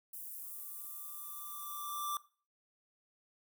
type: high-pass noise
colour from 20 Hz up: pink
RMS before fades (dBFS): -46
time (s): 0.13-2.17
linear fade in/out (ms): 5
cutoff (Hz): 11000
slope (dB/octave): 24
type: tone with exponential growth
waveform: square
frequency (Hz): 1176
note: D6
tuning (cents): +2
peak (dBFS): -35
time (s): 0.42-2.17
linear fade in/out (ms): 1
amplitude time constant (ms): 380
effects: noise-tail reverb RT60 0.4 s tail -19 dB re dry